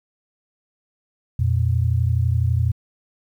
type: tone pair together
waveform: sine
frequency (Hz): 86.69 / 118.7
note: F2 / A#2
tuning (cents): -12 / +32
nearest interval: perfect fourth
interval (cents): 544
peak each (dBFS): -19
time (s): 1.39-2.72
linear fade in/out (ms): 5
effects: 9-bit